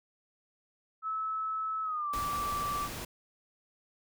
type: tone with pitch glide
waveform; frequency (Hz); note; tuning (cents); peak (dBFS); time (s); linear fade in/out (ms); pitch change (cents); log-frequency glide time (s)
sine; 1300 to 1164.9; E6 to D6; -24 to -14; -31; 1.02-2.89; 50; -190; 1.83-2.1
type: noise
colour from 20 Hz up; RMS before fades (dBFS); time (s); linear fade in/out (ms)
pink; -40; 2.13-3.05; 5
effects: none